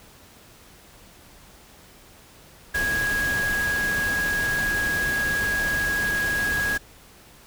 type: tone in noise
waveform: sine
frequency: 1652 Hz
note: G#6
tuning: 10 cents flat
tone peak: -22 dBFS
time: 2.74-6.78 s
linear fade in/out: 10 ms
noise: pink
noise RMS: -31 dBFS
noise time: 2.74-6.78 s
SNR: +6 dB
effects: pink hiss -50 dBFS RMS until 7.46 s